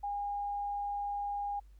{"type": "tone", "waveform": "sine", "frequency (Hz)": 813, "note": "G#5", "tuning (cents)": -37, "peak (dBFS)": -33, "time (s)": [0.03, 1.6], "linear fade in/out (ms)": 10, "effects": ["added 50 Hz sine -53 dBFS peak until 1.79 s", "pink hiss -75 dBFS RMS until 1.79 s"]}